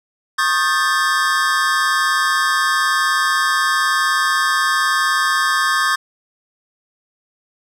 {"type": "tone cluster", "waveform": "square", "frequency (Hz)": [1091, 1230, 1571, 1750], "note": ["C#6", "D#6", "G6", "A6"], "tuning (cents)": [-28, -20, 3, -10], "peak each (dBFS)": -21, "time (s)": [0.38, 5.96], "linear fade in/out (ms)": 10, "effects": ["low-pass 10000 Hz 12 dB/octave"]}